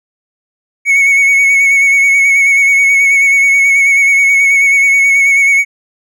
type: tone with vibrato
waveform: triangle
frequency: 2217 Hz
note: C#7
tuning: in tune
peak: -4 dBFS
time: 0.85-5.65 s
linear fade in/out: 50 ms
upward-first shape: sine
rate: 9.3 Hz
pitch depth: 28 cents each way
effects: none